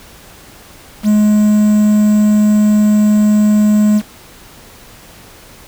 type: tone with quantisation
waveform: triangle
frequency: 210.8 Hz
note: G#3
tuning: 26 cents sharp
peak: -5 dBFS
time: 1.03-4.02 s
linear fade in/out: 50 ms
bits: 5
effects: pink hiss -39 dBFS RMS until 5.67 s